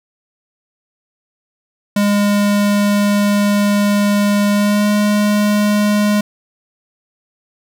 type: tone with pitch glide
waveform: square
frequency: 204.4 to 207.7 Hz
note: G#3 to G#3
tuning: -27 to 0 cents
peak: -12 dBFS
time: 1.96-6.21 s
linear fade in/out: 5 ms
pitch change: +27 cents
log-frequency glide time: 4.51-4.89 s
effects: none